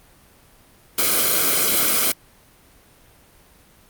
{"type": "noise with comb filter", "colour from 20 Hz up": "white", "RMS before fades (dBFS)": -18, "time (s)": [0.98, 2.12], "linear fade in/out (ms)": 5, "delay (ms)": 1.1, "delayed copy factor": -0.9, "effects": ["pink hiss -52 dBFS RMS until 3.89 s", "Opus 32 kbps"]}